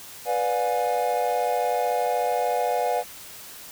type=chord; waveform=triangle; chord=B diminished seventh; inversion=none; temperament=equal with one note detuned; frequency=493.9 / 587.3 / 714.4 / 830.6 Hz; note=B4 / D5 / F5 / Ab5; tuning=0 / 0 / +39 / 0 cents; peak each=-25 / -27 / -23 / -27 dBFS; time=0.25-3.04 s; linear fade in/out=50 ms; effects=white hiss -42 dBFS RMS until 3.71 s